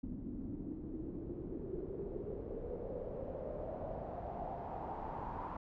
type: noise with low-pass filter sweep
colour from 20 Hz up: pink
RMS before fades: -43 dBFS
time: 0.03-5.57 s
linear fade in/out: 5 ms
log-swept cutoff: 250 to 970 Hz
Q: 4.8
effects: none